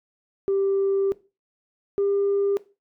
sine tone pair in turn, 392.1 / 399.6 Hz, G4 / G4, 0 / +33 cents, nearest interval unison, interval 33 cents, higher second, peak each -18 dBFS, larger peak neither, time 0.48-1.12 / 1.98-2.57 s, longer first, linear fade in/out 0 ms, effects noise-tail reverb RT60 0.3 s tail -19 dB re dry + tanh soft clip ceiling -16 dBFS

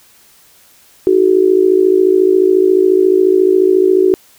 sine tone with amplitude modulation, 374.4 Hz, F#4, 20 cents sharp, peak -3 dBFS, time 1.07-4.14 s, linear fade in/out 0 ms, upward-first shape sine, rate 54.2 Hz, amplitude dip 85%, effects white hiss -47 dBFS RMS until 4.38 s

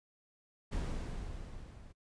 brown noise with level ramp, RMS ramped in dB -34 to -53 dBFS, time 0.71-1.93 s, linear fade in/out 20 ms, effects noise-tail reverb RT60 0.1 s tail -24 dB re dry + resampled to 22050 Hz

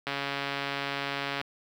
click train, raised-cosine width 0.3 ms, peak -15 dBFS, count 189, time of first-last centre 0.07-1.413 s, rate 140 Hz, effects high-pass 100 Hz 12 dB/octave + 8-bit

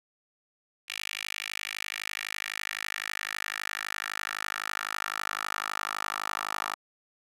10% pulse tone with high-pass filter sweep, 51.91 Hz, G#1, in tune, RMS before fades -35 dBFS, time 0.88-6.75 s, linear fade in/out 10 ms, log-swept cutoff 2500 to 1100 Hz, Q 2.7, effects resampled to 32000 Hz

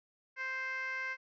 15% pulse tone with band-pass filter, 523.3 Hz, C5, in tune, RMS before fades -38 dBFS, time 0.36-1.17 s, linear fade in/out 50 ms, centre 1900 Hz, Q 3.6, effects resampled to 16000 Hz

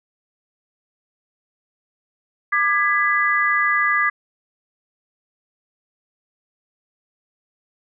sine chord, G# diminished, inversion second, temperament just, 1196.1 / 1661.2 / 1993.5 Hz, D6 / G#6 / B6, +31 / 0 / +16 cents, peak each -20 dBFS, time 2.52-4.1 s, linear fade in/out 10 ms, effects none

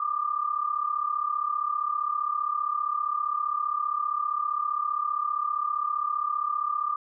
sine tone pair together, 1178 / 1213.2 Hz, D6 / D#6, +5 / -44 cents, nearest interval minor second, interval 51 cents, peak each -28 dBFS, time 0-6.96 s, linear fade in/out 5 ms, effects none

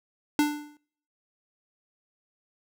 square tone with exponential decay, 295.9 Hz, D4, 13 cents sharp, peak -18 dBFS, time 0.39-0.77 s, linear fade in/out 1 ms, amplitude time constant 81 ms, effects noise-tail reverb RT60 0.6 s tail -22 dB re dry

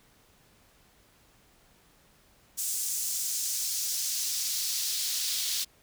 pink noise with high-pass filter sweep, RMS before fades -31 dBFS, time 2.57-5.65 s, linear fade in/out 20 ms, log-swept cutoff 7300 to 4100 Hz, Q 1.6, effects pink hiss -62 dBFS RMS until 5.82 s

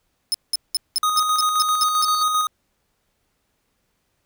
sawtooth tone bursts, 5200 Hz, E8, 24 cents flat, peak -15 dBFS, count 9, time 0.32-2.047 s, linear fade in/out 0 ms, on 23 ms, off 190 ms
square tone with tremolo, 1246 Hz, D#6, 2 cents sharp, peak -17 dBFS, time 1.03-2.47 s, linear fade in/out 2 ms, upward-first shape square, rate 7.6 Hz, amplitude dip 35%
sine tone with exponential growth, 4475 Hz, C#8, 16 cents sharp, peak -25 dBFS, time 1.31-2.23 s, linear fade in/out 2 ms, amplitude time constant 200 ms
effects pink hiss -70 dBFS RMS until 4.25 s

